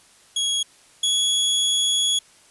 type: tone pair in turn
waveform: sawtooth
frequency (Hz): 3322 / 3357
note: G#7 / G#7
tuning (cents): 0 / +18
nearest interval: unison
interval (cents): 18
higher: second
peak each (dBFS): -17 / -15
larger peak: second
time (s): 0.36-0.63 / 1.03-2.19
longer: second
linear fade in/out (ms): 5
effects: white hiss -53 dBFS RMS until 2.5 s + resampled to 24000 Hz